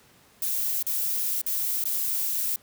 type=noise with dropouts; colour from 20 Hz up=violet; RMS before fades=-27 dBFS; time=0.42-2.56 s; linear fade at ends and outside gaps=2 ms; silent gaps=0.827-0.866 / 1.415-1.463 / 1.84-1.854 s; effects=pink hiss -57 dBFS RMS until 2.62 s + high-pass 80 Hz 12 dB/octave